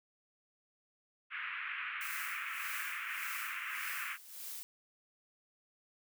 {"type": "band-pass noise", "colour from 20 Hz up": "white", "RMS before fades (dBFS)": -41, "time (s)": [1.3, 4.18], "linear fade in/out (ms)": 50, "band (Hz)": [1200, 2600], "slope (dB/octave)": 48}
{"type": "noise with tremolo", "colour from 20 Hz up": "blue", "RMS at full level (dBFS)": -44, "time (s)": [2.01, 4.63], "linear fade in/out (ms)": 0, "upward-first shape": "sine", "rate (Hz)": 1.7, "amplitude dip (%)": 75}
{"effects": []}